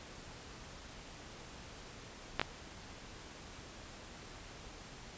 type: clicks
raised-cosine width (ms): 0.3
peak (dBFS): -14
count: 2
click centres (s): 2.396 / 2.415
effects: pink hiss -51 dBFS RMS until 5.17 s + resampled to 16000 Hz